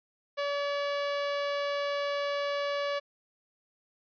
sawtooth tone, 571 Hz, D5, 49 cents flat, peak -25 dBFS, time 0.37-3 s, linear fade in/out 20 ms, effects resampled to 11025 Hz

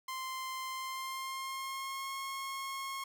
sawtooth tone with pitch glide, 1044 to 1083.9 Hz, C6 to C#6, -4 to -39 cents, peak -34 dBFS, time 0.08-3.04 s, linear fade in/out 5 ms, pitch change +65 cents, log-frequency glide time 0.69-2.12 s, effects none

